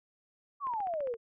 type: exponential sweep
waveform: sine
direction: down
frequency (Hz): 1174.7 to 440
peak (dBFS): -31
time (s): 0.6-1.17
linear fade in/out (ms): 50
type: click train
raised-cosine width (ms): 0.5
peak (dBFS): -33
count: 8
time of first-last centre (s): 0.67-1.14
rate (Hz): 14.9
effects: none